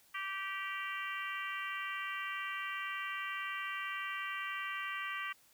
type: harmonic tone with a mistuned harmonic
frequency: 389.1 Hz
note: G4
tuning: 13 cents flat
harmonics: 3 / 4 / 5 / 6 / 7 / 8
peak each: -42 / -45 / -42 / -45 / -46 / -51 dBFS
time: 0.14-5.33 s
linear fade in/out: 10 ms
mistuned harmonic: 7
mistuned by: +29 cents
effects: white hiss -66 dBFS RMS until 5.53 s